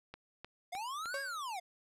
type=click train; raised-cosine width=0.3 ms; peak=-30 dBFS; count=4; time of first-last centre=0.14-1.057 s; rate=3.27 Hz
type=linear two-way sweep; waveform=square; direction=up then down; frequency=686 to 1661.2 to 686 Hz; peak=-39 dBFS; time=0.72-1.6 s; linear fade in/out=10 ms; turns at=1.21 s
type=tone with exponential decay; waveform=35% pulse; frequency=554.4 Hz; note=C#5; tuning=in tune; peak=-34 dBFS; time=1.14-1.4 s; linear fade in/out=2 ms; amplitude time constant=56 ms
effects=low-pass 12000 Hz 12 dB/octave